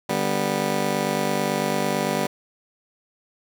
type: chord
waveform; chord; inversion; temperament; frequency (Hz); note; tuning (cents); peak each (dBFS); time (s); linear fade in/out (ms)
15% pulse; G major; second; just; 147 / 196 / 245; D3 / G3 / B3; +2 / 0 / -14; -23 / -19 / -20; 0.09-2.27; 5
effects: none